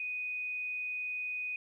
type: tone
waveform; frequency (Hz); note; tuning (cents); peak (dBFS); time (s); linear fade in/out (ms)
sine; 2489; D#7; 0; -34; 0-1.56; 2
effects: 12-bit